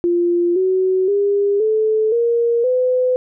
sine tone with pitch steps, 347.4 / 374.5 / 403.7 / 435.2 / 469.1 / 505.7 Hz, F4 / F#4 / G#4 / A4 / A#4 / B4, -9 / +21 / -49 / -19 / +11 / +41 cents, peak -13 dBFS, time 0.04-3.16 s, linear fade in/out 0 ms, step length 520 ms, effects none

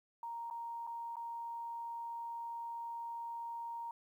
sine tone with dropouts, 932.3 Hz, A#5, in tune, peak -40 dBFS, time 0.23-3.91 s, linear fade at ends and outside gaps 2 ms, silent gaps 0.501-0.509 / 0.868-0.873 / 1.157-1.167 s, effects 12-bit

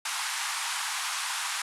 pink band-pass noise, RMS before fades -32 dBFS, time 0.05-1.62 s, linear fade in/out 5 ms, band 850 to 11000 Hz, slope 48 dB/octave, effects none

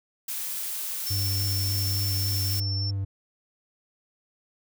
blue noise, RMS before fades -32 dBFS, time 0.28-2.6 s, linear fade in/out 5 ms
sine tone, 5390 Hz, E8, 38 cents sharp, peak -30 dBFS, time 1.06-2.91 s, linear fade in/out 10 ms
triangle tone with vibrato, 98.5 Hz, G2, 9 cents sharp, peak -24 dBFS, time 1.1-3.05 s, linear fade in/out 10 ms, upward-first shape sine, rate 3.5 Hz, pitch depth 19 cents each way
effects none

